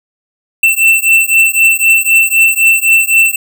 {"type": "beating tone pair", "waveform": "square", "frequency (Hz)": [2678, 2681.9], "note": ["E7", "E7"], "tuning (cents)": [27, 29], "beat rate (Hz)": 3.9, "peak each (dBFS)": -10, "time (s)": [0.63, 3.36], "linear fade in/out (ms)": 5, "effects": []}